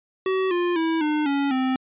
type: tone with pitch steps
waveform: square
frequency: 378.5 / 351.1 / 325.7 / 302.2 / 280.3 / 260 Hz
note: F#4 / F4 / E4 / D4 / C#4 / C4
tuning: +39 / +9 / -21 / +50 / +19 / -11 cents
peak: -21 dBFS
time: 0.26-1.76 s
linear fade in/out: 2 ms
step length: 250 ms
effects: resampled to 8000 Hz